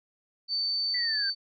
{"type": "tone", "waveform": "sine", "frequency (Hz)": 4548, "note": "C#8", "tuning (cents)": 44, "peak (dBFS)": -26, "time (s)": [0.48, 1.35], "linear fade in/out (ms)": 50}
{"type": "linear sweep", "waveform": "sine", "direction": "down", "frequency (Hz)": [2000, 1551], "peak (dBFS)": -32, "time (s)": [0.94, 1.3], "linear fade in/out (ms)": 5}
{"effects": []}